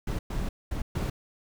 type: noise bursts at uneven times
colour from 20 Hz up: brown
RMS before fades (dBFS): -30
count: 4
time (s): 0.07-0.19 / 0.3-0.49 / 0.71-0.82 / 0.95-1.1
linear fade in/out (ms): 5
effects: none